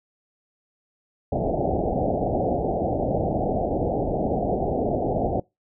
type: low-pass noise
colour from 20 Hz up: white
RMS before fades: -24 dBFS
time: 1.32-5.4 s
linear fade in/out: 5 ms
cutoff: 780 Hz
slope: 96 dB/octave
effects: noise-tail reverb RT60 0.2 s tail -23 dB re dry